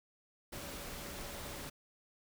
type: tone in noise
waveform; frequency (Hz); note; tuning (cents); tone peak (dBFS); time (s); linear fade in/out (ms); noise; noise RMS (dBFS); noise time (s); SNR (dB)
sine; 570; C#5; +48; -55; 0.52-1.7; 10; pink; -45; 0.52-1.7; -13
effects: none